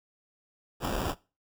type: noise with sample-and-hold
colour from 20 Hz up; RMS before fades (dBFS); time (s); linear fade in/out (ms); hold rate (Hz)
pink; -31; 0.8-1.15; 50; 2100
effects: noise-tail reverb RT60 0.3 s tail -20 dB re dry